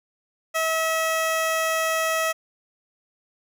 15% pulse tone, 645 Hz, E5, 38 cents flat, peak -15 dBFS, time 0.54-2.33 s, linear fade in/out 20 ms, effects none

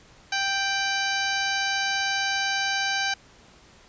harmonic tone with a mistuned harmonic, 785 Hz, G5, 2 cents sharp, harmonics 1 / 2 / 3 / 4 / 5 / 6 / 7 / 8, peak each -30 / -27 / -32 / -34 / -33 / -34 / -37 / -36 dBFS, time 0.32-3.14 s, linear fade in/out 5 ms, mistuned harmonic 4, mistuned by -67 cents, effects pink hiss -53 dBFS RMS until 3.88 s + resampled to 16000 Hz

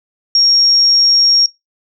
sine tone, 5570 Hz, F8, 5 cents flat, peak -7 dBFS, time 0.35-1.46 s, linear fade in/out 2 ms, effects noise-tail reverb RT60 0.2 s tail -24 dB re dry

